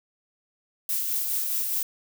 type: noise with tremolo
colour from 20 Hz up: violet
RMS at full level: -26 dBFS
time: 0.89-1.83 s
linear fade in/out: 2 ms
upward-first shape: sine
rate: 4.8 Hz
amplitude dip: 30%
effects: none